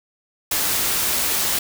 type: noise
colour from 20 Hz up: white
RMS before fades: -21 dBFS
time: 0.51-1.59 s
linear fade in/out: 5 ms
effects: none

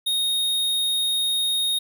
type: tone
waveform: square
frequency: 3721 Hz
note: A#7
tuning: 4 cents flat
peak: -21 dBFS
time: 0.06-1.79 s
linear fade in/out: 10 ms
effects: none

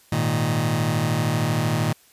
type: chord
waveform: sawtooth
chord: Ab suspended second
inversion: none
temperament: just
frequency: 103.83 / 116.8 / 155.74 Hz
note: Ab2 / Bb2 / Eb3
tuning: 0 / +4 / +2 cents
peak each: -25 / -19 / -19 dBFS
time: 0.12-1.93 s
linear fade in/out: 5 ms
effects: white hiss -55 dBFS RMS until 2.12 s + resampled to 32000 Hz

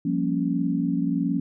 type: chord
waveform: sine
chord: G half-diminished seventh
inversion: third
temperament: equal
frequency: 174.61 / 196 / 233.1 / 277.2 Hz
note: F3 / G3 / Bb3 / Db4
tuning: 0 / 0 / 0 / 0 cents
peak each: -26 / -31 / -28 / -25 dBFS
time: 0.05-1.4 s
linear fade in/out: 5 ms
effects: none

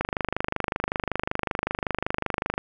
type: click train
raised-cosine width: 0.5 ms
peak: -9 dBFS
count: 66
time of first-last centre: 0.01-2.579 s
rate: 25.3 Hz
effects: none

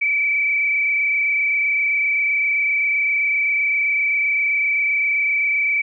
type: tone with frequency modulation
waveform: sine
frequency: 2300 Hz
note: D7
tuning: 37 cents flat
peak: -16 dBFS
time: 0.01-5.82 s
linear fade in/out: 10 ms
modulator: 27.7 Hz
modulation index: 1.6
effects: none

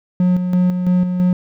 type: tone with tremolo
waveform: triangle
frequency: 180.6 Hz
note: F#3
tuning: 42 cents flat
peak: -9 dBFS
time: 0.2-1.33 s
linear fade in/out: 2 ms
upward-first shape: square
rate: 3 Hz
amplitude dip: 50%
effects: none

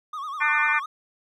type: tone with vibrato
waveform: triangle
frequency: 1170 Hz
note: D6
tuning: 7 cents flat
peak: -28 dBFS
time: 0.13-0.86 s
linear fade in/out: 5 ms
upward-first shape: sine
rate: 10 Hz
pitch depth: 130 cents each way
type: harmonic tone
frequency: 298.8 Hz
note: D4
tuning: 30 cents sharp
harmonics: 3 / 4 / 5 / 6 / 7 / 8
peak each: -29 / -28 / -25 / -25 / -28 / -26 dBFS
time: 0.4-0.8 s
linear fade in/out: 20 ms
effects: none

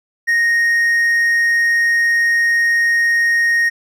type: tone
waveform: triangle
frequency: 1863 Hz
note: A#6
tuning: 2 cents flat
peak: -10 dBFS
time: 0.27-3.7 s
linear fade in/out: 20 ms
effects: none

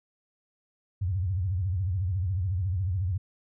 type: tone with vibrato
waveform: sine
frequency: 92.3 Hz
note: F#2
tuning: 4 cents flat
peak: -25 dBFS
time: 1.01-3.18 s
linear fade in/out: 10 ms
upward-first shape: sine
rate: 14 Hz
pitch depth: 180 cents each way
effects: none

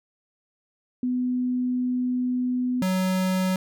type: tone pair in turn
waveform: sine / square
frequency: 250 / 186.39 Hz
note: B3 / F#3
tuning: +21 / +13 cents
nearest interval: perfect fourth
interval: 508 cents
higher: first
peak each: -22 dBFS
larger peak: neither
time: 1.03-2.82 / 2.82-3.56 s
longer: first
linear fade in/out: 2 ms
effects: none

